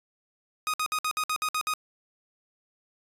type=tone bursts; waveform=sawtooth; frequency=1247 Hz; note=D#6; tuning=3 cents sharp; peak=-22 dBFS; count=9; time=0.67-1.737 s; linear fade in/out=0 ms; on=67 ms; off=58 ms; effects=resampled to 32000 Hz